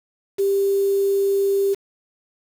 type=tone with quantisation; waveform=sine; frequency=395.2 Hz; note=G4; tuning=14 cents sharp; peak=-16 dBFS; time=0.38-1.75 s; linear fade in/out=20 ms; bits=6; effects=none